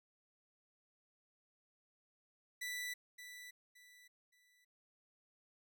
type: tone with echo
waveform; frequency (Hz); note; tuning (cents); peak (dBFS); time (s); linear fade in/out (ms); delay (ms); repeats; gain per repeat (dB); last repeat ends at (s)
sawtooth; 1975.5; B6; 0; -37; 2.61-2.94; 10; 570; 3; -10; 4.65
effects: none